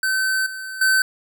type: tone with level steps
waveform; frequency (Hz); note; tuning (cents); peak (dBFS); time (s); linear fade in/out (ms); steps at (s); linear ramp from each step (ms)
square; 1534; G6; -38; -19 / -30 / -15; 0.03-1.02; 2; 0.46 / 0.81; 5
effects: none